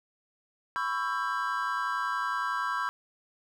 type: chord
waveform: triangle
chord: C# half-diminished seventh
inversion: third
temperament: just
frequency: 997.9 / 1108.7 / 1330.5 / 1596.6 Hz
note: B5 / C#6 / E6 / G6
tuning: +18 / 0 / +16 / +31 cents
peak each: -32 dBFS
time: 0.76-2.89 s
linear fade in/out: 0 ms
effects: none